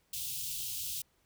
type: band-stop noise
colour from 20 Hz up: white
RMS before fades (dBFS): -38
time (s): 0.13-1.02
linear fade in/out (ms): 5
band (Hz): 150 to 2800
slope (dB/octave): 48
effects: pink hiss -72 dBFS RMS until 1.25 s